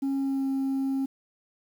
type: tone with pitch glide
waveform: sine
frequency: 273.2 to 269.4 Hz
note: C#4 to C#4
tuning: -25 to -49 cents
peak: -22 dBFS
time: 0.02-1.06 s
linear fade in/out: 10 ms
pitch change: -24 cents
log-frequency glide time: 0.16-0.49 s
effects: tanh soft clip ceiling -24 dBFS + 9-bit